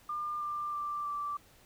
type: tone with pitch steps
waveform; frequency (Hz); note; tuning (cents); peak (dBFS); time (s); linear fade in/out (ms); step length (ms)
sine; 1200 / 1189 / 1178 / 1167.2; D6 / D6 / D6 / D6; +37 / +21 / +5 / -11; -33; 0.09-1.37; 5; 320
effects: pink hiss -61 dBFS RMS until 1.65 s